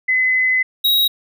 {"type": "tone pair in turn", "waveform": ["sine", "square"], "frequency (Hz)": [2028, 3818], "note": ["B6", "A#7"], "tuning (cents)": [45, 41], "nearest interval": "major seventh", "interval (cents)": 1096, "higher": "second", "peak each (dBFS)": -13, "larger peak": "neither", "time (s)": [[0.08, 0.63], [0.84, 1.08]], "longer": "first", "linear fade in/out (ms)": 10, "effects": []}